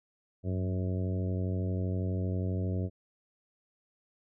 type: harmonic tone with a mistuned harmonic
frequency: 92.5 Hz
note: F#2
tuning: in tune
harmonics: 1 / 2 / 3 / 4 / 5 / 6 / 7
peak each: -30 / -36 / -40 / -42 / -44 / -46 / -47 dBFS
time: 0.43-2.9 s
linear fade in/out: 50 ms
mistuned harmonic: 1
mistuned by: +38 cents
effects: none